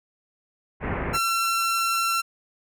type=low-pass noise; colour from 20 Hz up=pink; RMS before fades=-28 dBFS; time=0.8-1.19 s; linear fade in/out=50 ms; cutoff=2300 Hz; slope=48 dB/octave
type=tone; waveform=sawtooth; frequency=1353 Hz; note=E6; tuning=45 cents sharp; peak=-18 dBFS; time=1.13-2.22 s; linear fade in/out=20 ms
effects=none